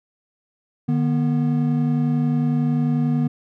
triangle tone pair together, 151.6 / 242.5 Hz, D#3 / B3, -45 / -31 cents, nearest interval minor sixth, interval 814 cents, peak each -18 dBFS, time 0.88-3.28 s, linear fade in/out 10 ms, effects none

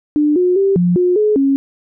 sine tone with pitch steps, 297.9 / 360.9 / 391.6 / 176.4 / 359 / 424.1 / 274.2 Hz, D4 / F#4 / G4 / F3 / F4 / G#4 / C#4, +25 / -43 / -2 / +18 / +48 / +36 / -19 cents, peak -10 dBFS, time 0.16-1.56 s, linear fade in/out 0 ms, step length 200 ms, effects none

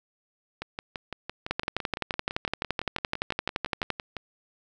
two click trains, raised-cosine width 0.3 ms, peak -10 / -17 dBFS, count 29 / 22, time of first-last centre 1.51-3.903 / 0.62-4.167 s, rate 11.7 / 5.92 Hz, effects none

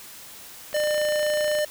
click train, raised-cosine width 0.3 ms, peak -20 dBFS, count 25, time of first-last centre 0.73-1.587 s, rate 28 Hz
square tone, 600 Hz, D5, 37 cents sharp, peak -22 dBFS, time 0.74-1.65 s, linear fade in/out 5 ms
effects white hiss -43 dBFS RMS until 1.7 s

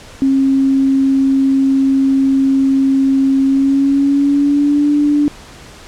sine tone with pitch glide, 270 to 292.7 Hz, C#4 to D4, -45 to -6 cents, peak -9 dBFS, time 0.22-5.28 s, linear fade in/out 0 ms, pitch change +139 cents, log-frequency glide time 3.45-4.9 s, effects pink hiss -37 dBFS RMS until 5.87 s + low-pass 8000 Hz 12 dB/octave

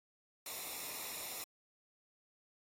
white noise with comb filter, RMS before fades -44 dBFS, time 0.46-1.44 s, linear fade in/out 2 ms, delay 0.64 ms, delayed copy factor -0.65, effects AAC 48 kbps

